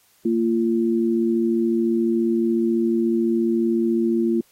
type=tone pair together; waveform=sine; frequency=229.1 / 343.3 Hz; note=A#3 / F4; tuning=-30 / -30 cents; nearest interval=perfect fifth; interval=700 cents; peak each=-20 dBFS; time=0.25-4.41 s; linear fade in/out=5 ms; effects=white hiss -59 dBFS RMS until 4.51 s + AAC 48 kbps